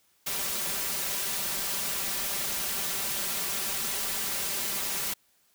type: noise with comb filter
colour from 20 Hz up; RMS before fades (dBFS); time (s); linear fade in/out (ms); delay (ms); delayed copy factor
white; -31; 0.26-5.14; 10; 5.1; +0.6
effects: white hiss -67 dBFS RMS until 5.54 s